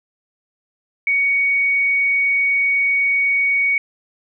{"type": "tone", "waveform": "sine", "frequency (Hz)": 2238, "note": "C#7", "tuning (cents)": 16, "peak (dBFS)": -14, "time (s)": [1.07, 3.78], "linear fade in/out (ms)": 2, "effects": []}